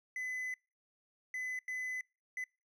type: tone bursts at uneven times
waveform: triangle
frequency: 2014 Hz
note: B6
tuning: 33 cents sharp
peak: -35 dBFS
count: 4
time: 0.16-0.54 / 1.34-1.59 / 1.68-2.01 / 2.37-2.44 s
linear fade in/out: 2 ms
effects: noise-tail reverb RT60 0.3 s tail -26 dB re dry